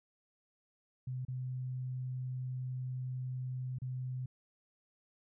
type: tone with dropouts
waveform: sine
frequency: 127.8 Hz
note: C3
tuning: 40 cents flat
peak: -36 dBFS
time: 1.07-4.26 s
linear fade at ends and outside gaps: 5 ms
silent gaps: 1.251-1.282 / 3.786-3.818 s
effects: none